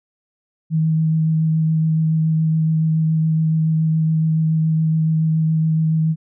sine tone with vibrato, 159.1 Hz, D#3, 39 cents sharp, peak -14 dBFS, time 0.7-6.16 s, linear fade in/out 50 ms, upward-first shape sine, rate 7.1 Hz, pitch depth 12 cents each way, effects none

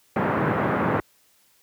pink band-pass noise, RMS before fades -23 dBFS, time 0.16-1 s, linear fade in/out 2 ms, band 120 to 1700 Hz, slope 24 dB/octave, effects white hiss -61 dBFS RMS until 1.62 s + high-pass 60 Hz 12 dB/octave

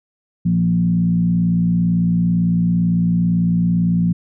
sine tone with frequency modulation, 173.9 Hz, F3, 7 cents flat, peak -13 dBFS, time 0.45-4.13 s, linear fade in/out 10 ms, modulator 57.9 Hz, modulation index 0.68, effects none

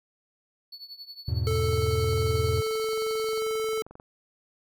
triangle tone with tremolo, 4435 Hz, C#8, in tune, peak -36 dBFS, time 0.72-3.4 s, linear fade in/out 5 ms, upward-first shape triangle, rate 11 Hz, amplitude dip 90%
triangle chord, E major, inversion none, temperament equal, 82.41 / 103.83 / 123.47 Hz, E2 / G#2 / B2, 0 / 0 / 0 cents, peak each -26 / -27 / -28 dBFS, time 1.28-2.61 s, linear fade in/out 5 ms
square tone, 440 Hz, A4, in tune, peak -27 dBFS, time 1.47-3.82 s, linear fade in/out 0 ms
click train, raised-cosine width 1 ms, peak -32 dBFS, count 57, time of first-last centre 1.51-3.999 s, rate 22.5 Hz
effects none

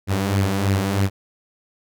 sawtooth tone with flanger, 98 Hz, G2, in tune, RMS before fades -20 dBFS, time 0.07-1.1 s, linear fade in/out 50 ms, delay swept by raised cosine 0.41 to 6.21 ms, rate 3.1 Hz, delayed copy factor +0.55, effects none

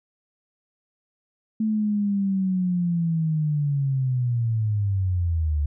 sine linear sweep, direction down, 220 to 71.4 Hz, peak -20 dBFS, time 1.6-5.66 s, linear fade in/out 5 ms, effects none

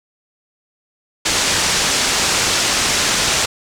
white low-pass noise, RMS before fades -17 dBFS, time 1.25-3.46 s, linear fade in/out 10 ms, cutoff 7500 Hz, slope 24 dB/octave, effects none

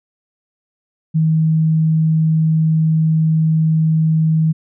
sine tone, 159 Hz, D#3, 38 cents sharp, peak -11 dBFS, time 1.14-4.53 s, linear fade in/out 20 ms, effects none

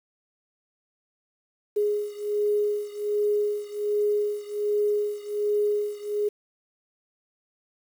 sine beating tone pair, 415.3 / 416.6 Hz, G#4 / G#4, 0 / +5 cents, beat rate 1.3 Hz, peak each -25 / -27 dBFS, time 1.76-6.29 s, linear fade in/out 10 ms, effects 8-bit

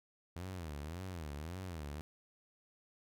sawtooth tone with vibrato, 82.41 Hz, E2, in tune, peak -38 dBFS, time 0.36-2.01 s, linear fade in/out 0 ms, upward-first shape sine, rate 1.8 Hz, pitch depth 240 cents each way, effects none

